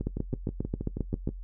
two click trains, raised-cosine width 3 ms, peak -19 / -16 dBFS, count 9 / 10, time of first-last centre 0.01-1.29 / 0.07-1.275 s, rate 6.25 / 7.47 Hz, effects noise-tail reverb RT60 0.1 s tail -18 dB re dry + added 44 Hz sine -37 dBFS peak until 1.43 s

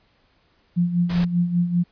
sine tone with tremolo, 174.61 Hz, F3, in tune, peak -15 dBFS, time 0.76-1.84 s, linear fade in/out 20 ms, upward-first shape sine, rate 5.1 Hz, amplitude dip 65%
pink noise, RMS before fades -32 dBFS, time 1.09-1.25 s, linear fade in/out 10 ms
effects pink hiss -62 dBFS RMS until 1.91 s + resampled to 11025 Hz

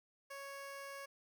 15% pulse tone, 554.4 Hz, C#5, in tune, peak -40 dBFS, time 0.3-1.06 s, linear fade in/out 10 ms, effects none

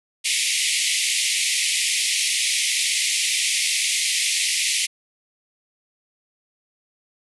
pink band-pass noise, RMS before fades -22 dBFS, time 0.24-4.87 s, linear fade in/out 20 ms, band 2000 to 11000 Hz, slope 96 dB/octave, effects none

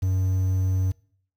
triangle tone with quantisation, 93.8 Hz, F#2, 24 cents sharp, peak -18 dBFS, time 0.02-0.92 s, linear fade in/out 10 ms, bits 8, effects noise-tail reverb RT60 0.6 s tail -24 dB re dry

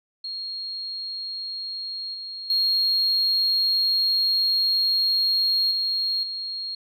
sine tone with level steps, 4263 Hz, C8, 32 cents sharp, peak -29 / -32 / -17 / -21 / -28 dBFS, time 0.24-6.75 s, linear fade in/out 5 ms, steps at 2.14 / 2.5 / 5.71 / 6.23 s, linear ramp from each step 2 ms, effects tanh soft clip ceiling -16 dBFS

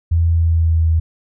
sine tone with pitch glide, 83.5 to 80.98 Hz, E2 to E2, +23 to -30 cents, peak -11 dBFS, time 0.11-1 s, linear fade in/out 10 ms, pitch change -53 cents, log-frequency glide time 0.27-0.89 s, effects none

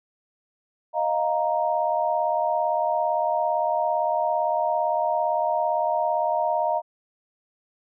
sine chord, Eb suspended second, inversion none, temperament just, 622.3 / 700 / 933.4 Hz, Eb5 / F5 / Bb5, 0 / +4 / +2 cents, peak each -25 dBFS, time 0.93-6.82 s, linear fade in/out 50 ms, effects none

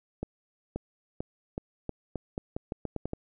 accelerating click train, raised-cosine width 2 ms, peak -19 dBFS, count 13, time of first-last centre 0.23-3.134 s, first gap 530 ms, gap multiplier 0.84, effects none

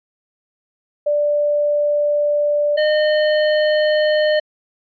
sine / square tone pair in turn, 588 / 609.9 Hz, D5 / D#5, +2 / -35 cents, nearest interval minor second, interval 63 cents, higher second, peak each -14 dBFS, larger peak neither, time 1.06-2.77 / 2.77-4.4 s, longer first, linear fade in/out 10 ms, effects resampled to 11025 Hz

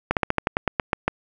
slowing click train, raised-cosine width 0.5 ms, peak -4 dBFS, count 11, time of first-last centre 0.11-1.08 s, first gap 58 ms, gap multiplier 1.11, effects none

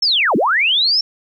sine linear two-way sweep, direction down then up, 5450 to 174.61 to 5450 Hz, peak -12 dBFS, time 0.02-1.01 s, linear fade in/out 5 ms, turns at 0.36 s, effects 9-bit

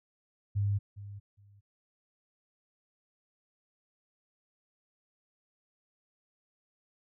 sine tone with echo, 101.1 Hz, G#2, 46 cents flat, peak -26 dBFS, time 0.55-0.79 s, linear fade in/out 20 ms, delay 410 ms, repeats 2, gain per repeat -15 dB, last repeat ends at 1.61 s, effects none

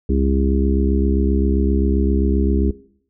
harmonic tone, 67.6 Hz, C#2, 43 cents flat, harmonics 1 / 3 / 4 / 5 / 6, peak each -17 / -22 / -23 / -24 / -25 dBFS, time 0.09-2.71 s, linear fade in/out 5 ms, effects noise-tail reverb RT60 0.6 s tail -18 dB re dry

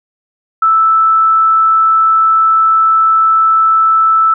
sine tone, 1317 Hz, E6, 2 cents flat, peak -6 dBFS, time 0.62-4.34 s, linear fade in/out 5 ms, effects none

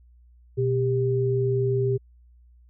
sine tone pair together, 123.47 / 396.2 Hz, B2 / G4, 0 / +18 cents, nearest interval octave + minor sixth, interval 2018 cents, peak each -23 / -23 dBFS, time 0.57-1.98 s, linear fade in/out 20 ms, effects added 60 Hz sine -51 dBFS peak until 2.69 s

